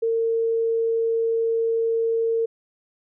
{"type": "tone", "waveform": "sine", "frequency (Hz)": 455.6, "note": "A#4", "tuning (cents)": -40, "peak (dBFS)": -19, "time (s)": [0.02, 2.46], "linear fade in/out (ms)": 10, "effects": []}